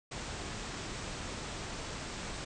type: low-pass noise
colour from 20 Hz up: pink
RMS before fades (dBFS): -41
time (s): 0.11-2.45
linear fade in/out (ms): 10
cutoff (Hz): 8500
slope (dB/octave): 96
effects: none